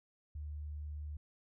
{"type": "tone", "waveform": "sine", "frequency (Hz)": 74.6, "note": "D2", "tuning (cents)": 28, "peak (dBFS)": -40, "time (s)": [0.35, 1.17], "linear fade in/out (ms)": 5, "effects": []}